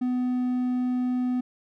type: tone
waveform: triangle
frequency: 250.2 Hz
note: B3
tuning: 23 cents sharp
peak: -21 dBFS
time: 0.01-1.41 s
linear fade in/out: 10 ms
effects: none